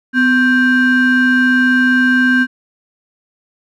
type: ring-modulated tone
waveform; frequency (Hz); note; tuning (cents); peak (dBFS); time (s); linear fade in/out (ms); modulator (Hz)
triangle; 659.3; E5; 0; -4; 0.13-2.47; 50; 912
effects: none